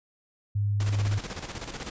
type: tone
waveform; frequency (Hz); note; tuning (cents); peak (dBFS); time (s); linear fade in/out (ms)
sine; 102.2; G#2; -27; -23; 0.55-1.19; 10
type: noise with tremolo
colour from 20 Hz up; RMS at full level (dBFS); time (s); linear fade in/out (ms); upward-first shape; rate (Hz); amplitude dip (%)
pink; -35; 0.8-1.9; 2; square; 16; 60
effects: resampled to 16000 Hz